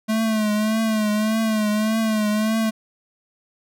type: tone with vibrato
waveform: square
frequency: 216.6 Hz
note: A3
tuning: 27 cents flat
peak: -19 dBFS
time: 0.08-2.71 s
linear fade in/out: 20 ms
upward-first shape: triangle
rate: 1.7 Hz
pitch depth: 63 cents each way
effects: none